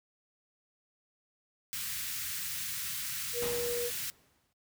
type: band-stop noise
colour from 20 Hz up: white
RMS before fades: -37 dBFS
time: 1.73-4.1 s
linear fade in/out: 0 ms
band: 180 to 1400 Hz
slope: 24 dB/octave
type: tone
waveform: sine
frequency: 479.5 Hz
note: A#4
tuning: 49 cents sharp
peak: -32 dBFS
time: 3.33-3.91 s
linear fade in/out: 50 ms
type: noise with exponential decay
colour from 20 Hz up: pink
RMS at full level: -37 dBFS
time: 3.42-4.53 s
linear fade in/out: 2 ms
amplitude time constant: 240 ms
effects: noise-tail reverb RT60 0.1 s tail -20 dB re dry + high-pass 60 Hz 12 dB/octave